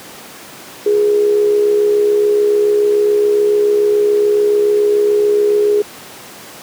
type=tone with amplitude modulation; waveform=sine; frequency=415.3 Hz; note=G#4; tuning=in tune; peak=-7 dBFS; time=0.86-5.82 s; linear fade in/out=5 ms; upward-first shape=sine; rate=67 Hz; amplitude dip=45%; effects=pink hiss -34 dBFS RMS until 6.62 s + high-pass 200 Hz 12 dB/octave